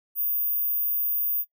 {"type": "tone", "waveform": "sine", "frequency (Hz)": 14917, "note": "A#9", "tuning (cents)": 0, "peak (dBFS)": -23, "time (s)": [0.15, 1.45], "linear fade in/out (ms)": 50, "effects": ["noise-tail reverb RT60 0.1 s tail -22 dB re dry"]}